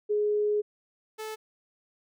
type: tone pair in turn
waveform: sine / sawtooth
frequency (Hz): 418.3 / 435.2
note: G#4 / A4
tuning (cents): +12 / -19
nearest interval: minor second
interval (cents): 69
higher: second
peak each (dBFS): -23 / -31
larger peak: first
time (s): 0.09-0.62 / 1.18-1.36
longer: first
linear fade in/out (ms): 20
effects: none